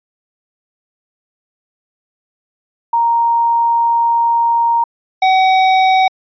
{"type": "tone pair in turn", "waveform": ["sine", "square"], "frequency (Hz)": [932.3, 755.7], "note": ["A#5", "F#5"], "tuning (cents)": [0, 36], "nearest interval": "major third", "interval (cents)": 364, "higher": "first", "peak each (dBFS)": [-10, -9], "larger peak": "second", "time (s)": [[2.93, 4.84], [5.22, 6.08]], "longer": "first", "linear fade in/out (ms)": 5, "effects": ["resampled to 11025 Hz"]}